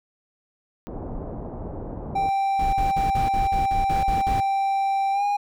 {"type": "low-pass noise", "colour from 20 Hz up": "pink", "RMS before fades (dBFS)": -33, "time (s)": [0.87, 2.29], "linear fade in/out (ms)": 0, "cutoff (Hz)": 800, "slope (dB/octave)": 24}
{"type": "tone with pitch glide", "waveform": "triangle", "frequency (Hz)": [784, 815.4], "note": ["G5", "G#5"], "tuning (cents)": [0, -32], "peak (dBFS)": -18, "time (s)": [2.15, 5.37], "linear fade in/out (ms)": 10, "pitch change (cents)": 68, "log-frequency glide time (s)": [5.12, 5.24]}
{"type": "noise bursts", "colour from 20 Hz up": "brown", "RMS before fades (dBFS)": -27, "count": 10, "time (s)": [2.59, 4.404], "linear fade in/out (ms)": 5, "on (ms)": 140, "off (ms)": 46}
{"effects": []}